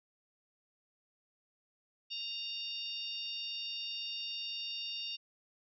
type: harmonic tone with a mistuned harmonic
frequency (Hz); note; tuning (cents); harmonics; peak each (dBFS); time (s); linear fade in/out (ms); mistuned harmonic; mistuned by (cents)
919; A#5; -25; 3 / 4 / 5 / 6; -41 / -43 / -45 / -47; 2.1-5.17; 20; 3; +29
effects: none